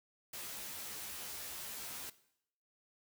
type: noise with comb filter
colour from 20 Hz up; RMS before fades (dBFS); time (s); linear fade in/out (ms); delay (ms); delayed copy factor
white; -45; 0.33-2.1; 5; 14; +0.8
effects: noise-tail reverb RT60 0.7 s tail -17 dB re dry